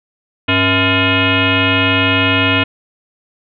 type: tone with frequency modulation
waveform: sine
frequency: 1399 Hz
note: F6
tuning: 3 cents sharp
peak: -10 dBFS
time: 0.48-2.64 s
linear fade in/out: 10 ms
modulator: 375 Hz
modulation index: 4.5
effects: none